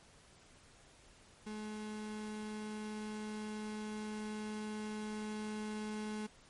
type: tone with level ramp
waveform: 35% pulse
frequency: 213.4 Hz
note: G#3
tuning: 47 cents sharp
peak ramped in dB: -40 to -37 dBFS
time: 1.46-6.27 s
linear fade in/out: 10 ms
effects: pink hiss -62 dBFS RMS until 6.49 s + MP3 48 kbps